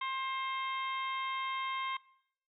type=harmonic tone; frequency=530 Hz; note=C5; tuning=22 cents sharp; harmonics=2 / 3 / 4 / 5 / 6 / 7; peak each=-35 / -50 / -40 / -50 / -45 / -48 dBFS; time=0.01-1.97 s; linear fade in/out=5 ms; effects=noise-tail reverb RT60 0.7 s tail -21 dB re dry